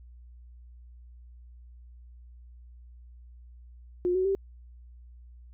sine tone with pitch steps, 357.2 / 373.2 / 390 Hz, F4 / F#4 / G4, +39 / +15 / -9 cents, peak -23 dBFS, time 4.05-4.35 s, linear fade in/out 0 ms, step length 100 ms, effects added 60 Hz sine -47 dBFS peak until 5.53 s

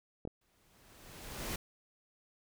clicks, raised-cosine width 2 ms, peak -27 dBFS, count 2, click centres 0.252 / 0.275 s
pink noise with exponential growth, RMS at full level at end -37 dBFS, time 0.41-1.56 s, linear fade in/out 5 ms, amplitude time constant 250 ms
effects none

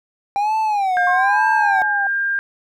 triangle tone with vibrato, 792 Hz, G5, 18 cents sharp, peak -14 dBFS, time 0.36-1.82 s, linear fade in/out 0 ms, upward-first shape sine, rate 1.1 Hz, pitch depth 180 cents each way
sine tone, 1600 Hz, G6, 35 cents sharp, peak -17 dBFS, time 0.97-2.39 s, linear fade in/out 0 ms
sine linear sweep, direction down, 1083 to 784 Hz, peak -21 dBFS, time 1.07-2.07 s, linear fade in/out 2 ms
effects none

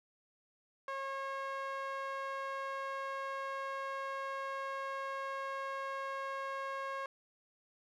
sawtooth tone with band-pass filter, 543 Hz, C#5, 36 cents flat, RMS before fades -40 dBFS, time 0.88-7.06 s, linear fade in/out 2 ms, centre 1200 Hz, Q 1.6, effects none

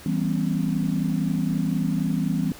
sine chord, C# half-diminished seventh, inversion first, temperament equal with one note detuned, 164.81 / 196 / 246.9 / 270.9 Hz, E3 / G3 / B3 / C#4, 0 / 0 / 0 / -40 cents, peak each -25 / -26 / -28 / -29 dBFS, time 0.06-2.52 s, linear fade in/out 2 ms, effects pink hiss -44 dBFS RMS until 2.59 s

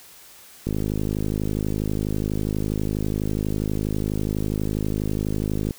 click train, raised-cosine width 3 ms, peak -12 dBFS, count 264, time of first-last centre 0.67-5.708 s, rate 52.2 Hz, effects white hiss -47 dBFS RMS until 5.78 s

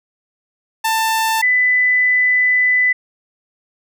sawtooth / sine tone pair in turn, 890 / 1998 Hz, A5 / B6, +20 / +20 cents, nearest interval octave + major second, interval 1400 cents, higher second, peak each -11 dBFS, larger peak neither, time 0.84-1.42 / 1.42-2.93 s, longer second, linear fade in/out 10 ms, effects none

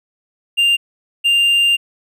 triangle tone pair in turn, 2794 / 2794 Hz, F7 / F7, 0 / 0 cents, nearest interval unison, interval 0 cents, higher neither, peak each -9 dBFS, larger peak neither, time 0.57-0.77 / 1.24-1.77 s, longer second, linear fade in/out 20 ms, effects none

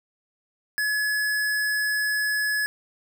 square tone, 1700 Hz, G#6, 40 cents sharp, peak -23 dBFS, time 0.78-2.66 s, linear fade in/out 0 ms, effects 9-bit

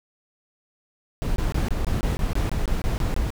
brown noise bursts, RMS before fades -23 dBFS, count 13, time 1.22-3.304 s, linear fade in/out 0 ms, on 140 ms, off 22 ms, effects none

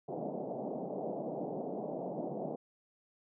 white band-pass noise, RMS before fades -39 dBFS, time 0.08-2.56 s, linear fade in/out 10 ms, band 150 to 740 Hz, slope 48 dB/octave, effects none

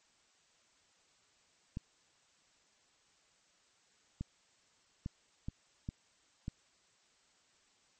clicks, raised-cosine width 5 ms, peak -26 dBFS, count 6, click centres 1.771 / 4.21 / 5.061 / 5.485 / 5.889 / 6.481 s, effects white hiss -70 dBFS RMS until 7.99 s + MP3 32 kbps

